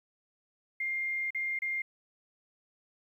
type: tone with dropouts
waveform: sine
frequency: 2113 Hz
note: C7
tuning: 16 cents sharp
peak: -30 dBFS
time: 0.8-1.82 s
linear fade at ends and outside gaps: 5 ms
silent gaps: 1.306-1.347 / 1.59-1.619 s
effects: 11-bit